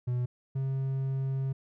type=tone pair in turn; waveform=triangle; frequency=123.47 / 134.22 Hz; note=B2 / C3; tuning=0 / +45 cents; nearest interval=minor second; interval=145 cents; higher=second; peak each=-25 / -26 dBFS; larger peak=first; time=0.07-0.26 / 0.55-1.53 s; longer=second; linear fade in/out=10 ms; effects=none